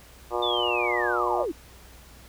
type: harmonic tone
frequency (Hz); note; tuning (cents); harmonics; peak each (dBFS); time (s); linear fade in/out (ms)
120; B2; -49; 3 / 4 / 5 / 6 / 7 / 8 / 9 / 10; -30 / -31 / -32 / -33 / -33 / -34 / -35 / -35; 0.3-1.46; 50
type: linear sweep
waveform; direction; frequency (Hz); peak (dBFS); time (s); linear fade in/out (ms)
sine; down; 3602 to 280; -26; 0.42-1.52; 10
effects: added 60 Hz sine -50 dBFS peak until 2.28 s + pink hiss -51 dBFS RMS until 2.28 s